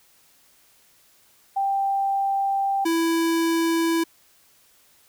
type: tone pair in turn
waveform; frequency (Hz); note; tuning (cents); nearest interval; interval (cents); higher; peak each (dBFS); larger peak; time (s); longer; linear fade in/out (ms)
sine / square; 787 / 330.9; G5 / E4; +7 / +7; octave + minor third; 1500; first; -20; neither; 1.56-2.85 / 2.85-4.04; first; 10
effects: white hiss -58 dBFS RMS until 5.08 s